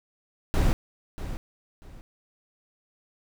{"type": "noise with echo", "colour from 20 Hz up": "brown", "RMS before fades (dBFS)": -21, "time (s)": [0.54, 0.73], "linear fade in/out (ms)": 0, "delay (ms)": 640, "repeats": 2, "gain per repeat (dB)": -12, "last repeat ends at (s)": 2.01, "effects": []}